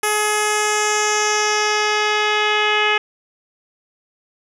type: tone with low-pass filter sweep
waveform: 10% pulse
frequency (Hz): 422.6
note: G#4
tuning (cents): +30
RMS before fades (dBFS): -18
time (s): 0.03-2.98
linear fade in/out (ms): 5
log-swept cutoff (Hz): 11000 to 2900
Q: 2.6
effects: none